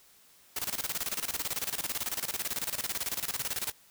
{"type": "noise with tremolo", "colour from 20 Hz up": "white", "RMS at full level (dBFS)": -32, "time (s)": [0.56, 3.72], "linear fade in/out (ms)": 5, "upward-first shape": "square", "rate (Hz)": 18, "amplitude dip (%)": 80, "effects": ["white hiss -60 dBFS RMS until 3.9 s"]}